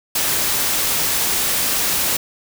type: noise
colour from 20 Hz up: white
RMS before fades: -19 dBFS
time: 0.15-2.17 s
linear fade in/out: 5 ms
effects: none